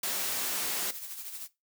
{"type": "noise", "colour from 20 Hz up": "white", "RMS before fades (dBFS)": -32, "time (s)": [0.03, 0.91], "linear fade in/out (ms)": 5}
{"type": "noise with tremolo", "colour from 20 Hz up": "blue", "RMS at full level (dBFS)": -39, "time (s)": [0.87, 1.48], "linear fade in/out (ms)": 20, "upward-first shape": "sine", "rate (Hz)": 13, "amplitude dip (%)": 50}
{"effects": ["noise-tail reverb RT60 0.2 s tail -17 dB re dry", "high-pass 200 Hz 12 dB/octave"]}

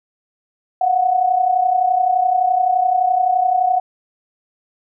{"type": "tone pair together", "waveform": "sine", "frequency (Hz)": [708.3, 740], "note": ["F5", "F#5"], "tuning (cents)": [24, 0], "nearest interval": "minor second", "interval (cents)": 76, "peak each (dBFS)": [-19, -14], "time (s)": [0.81, 3.8], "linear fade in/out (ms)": 5, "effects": []}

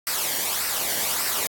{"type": "noise with flanger", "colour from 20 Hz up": "white", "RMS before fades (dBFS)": -25, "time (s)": [0.07, 1.47], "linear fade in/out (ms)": 0, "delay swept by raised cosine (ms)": [0.29, 0.8], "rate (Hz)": 1.7, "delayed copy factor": -0.55, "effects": ["AAC 64 kbps"]}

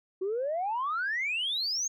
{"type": "exponential sweep", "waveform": "sine", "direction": "up", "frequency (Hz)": [363.9, 6630], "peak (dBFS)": -27, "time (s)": [0.21, 1.88], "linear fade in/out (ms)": 10, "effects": ["tanh soft clip ceiling -24 dBFS"]}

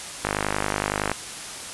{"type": "click train", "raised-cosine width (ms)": 0.5, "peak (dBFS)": -7, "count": 45, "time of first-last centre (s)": [0.25, 1.116], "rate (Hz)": 50.8, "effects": ["white hiss -35 dBFS RMS until 1.73 s", "resampled to 24000 Hz"]}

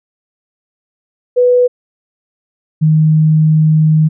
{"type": "tone pair in turn", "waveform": "sine", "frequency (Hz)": [493.9, 156.02], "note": ["B4", "D#3"], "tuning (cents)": [0, 5], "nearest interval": "octave + minor sixth", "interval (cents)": 1995, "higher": "first", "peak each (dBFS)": -6, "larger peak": "neither", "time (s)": [[1.36, 1.68], [2.81, 4.09]], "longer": "second", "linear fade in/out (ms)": 20, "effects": []}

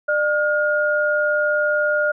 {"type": "tone pair together", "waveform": "sine", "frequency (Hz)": [599.1, 1425], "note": ["D5", "F6"], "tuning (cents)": [34, 34], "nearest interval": "octave + minor third", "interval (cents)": 1500, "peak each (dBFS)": -19, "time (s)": [0.08, 2.12], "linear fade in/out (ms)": 10, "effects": []}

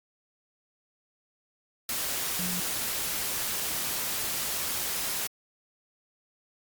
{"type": "tone in noise", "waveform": "sine", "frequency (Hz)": 179.5, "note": "F3", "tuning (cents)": 48, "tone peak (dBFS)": -34, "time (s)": [2.39, 2.6], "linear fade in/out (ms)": 2, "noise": "white", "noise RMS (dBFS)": -31, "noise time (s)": [1.89, 5.27], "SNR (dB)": -6, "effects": ["Opus 48 kbps"]}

